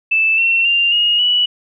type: tone with pitch steps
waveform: sine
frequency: 2637 / 2711 / 2787 / 2866 / 2946 Hz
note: E7 / E7 / F7 / F7 / F#7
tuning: 0 / +48 / -4 / +44 / -8 cents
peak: -11 dBFS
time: 0.11-1.46 s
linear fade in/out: 10 ms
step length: 270 ms
effects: none